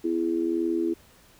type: tone with amplitude modulation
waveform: sine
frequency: 333.9 Hz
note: E4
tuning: 22 cents sharp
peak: -19 dBFS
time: 0.04-0.94 s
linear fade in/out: 10 ms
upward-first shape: sine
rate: 81.8 Hz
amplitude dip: 85%
effects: pink hiss -56 dBFS RMS until 1.39 s